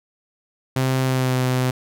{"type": "tone with pitch glide", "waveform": "sawtooth", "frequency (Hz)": [130.81, 127.75], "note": ["C3", "C3"], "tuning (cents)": [0, -41], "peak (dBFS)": -14, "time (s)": [0.76, 1.71], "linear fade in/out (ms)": 5, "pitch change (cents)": -41, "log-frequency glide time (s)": [1.03, 1.39], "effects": []}